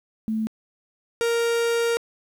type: tone pair in turn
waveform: sine / 45% pulse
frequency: 220 / 466.2 Hz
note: A3 / A#4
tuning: 0 / 0 cents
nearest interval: octave + minor second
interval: 1300 cents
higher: second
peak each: -22 / -20 dBFS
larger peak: second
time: 0.28-0.47 / 1.21-1.97 s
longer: second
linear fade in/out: 0 ms
effects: low-pass 12000 Hz 12 dB/octave + 9-bit